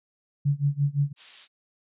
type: tone with tremolo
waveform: sine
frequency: 142.7 Hz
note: D3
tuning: 49 cents flat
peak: -18 dBFS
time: 0.45-1.13 s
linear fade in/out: 10 ms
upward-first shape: sine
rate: 5.8 Hz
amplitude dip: 95%
type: noise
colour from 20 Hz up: violet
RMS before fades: -30 dBFS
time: 1.16-1.48 s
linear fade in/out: 50 ms
effects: resampled to 8000 Hz